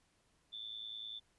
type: tone with amplitude modulation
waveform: sine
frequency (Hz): 3520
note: A7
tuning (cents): 0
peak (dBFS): -40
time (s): 0.52-1.2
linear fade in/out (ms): 20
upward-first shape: sine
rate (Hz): 110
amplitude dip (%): 75
effects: pink hiss -74 dBFS RMS until 1.38 s + resampled to 24000 Hz